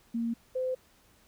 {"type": "tone pair in turn", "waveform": "sine", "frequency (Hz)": [231.8, 513.4], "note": ["A#3", "C5"], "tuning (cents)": [-10, -33], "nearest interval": "octave + major second", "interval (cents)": 1377, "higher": "second", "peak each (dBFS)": -28, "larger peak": "neither", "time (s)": [[0.14, 0.34], [0.55, 0.75]], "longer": "neither", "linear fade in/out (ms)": 10, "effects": ["pink hiss -63 dBFS RMS until 1.27 s"]}